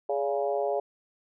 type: harmonic tone with a mistuned harmonic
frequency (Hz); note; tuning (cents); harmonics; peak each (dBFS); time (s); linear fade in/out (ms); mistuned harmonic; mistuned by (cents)
138.59; C#3; 0; 3 / 4 / 5 / 6 / 7; -30 / -29 / -31 / -36 / -46; 0.09-0.8; 5; 4; +47
effects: none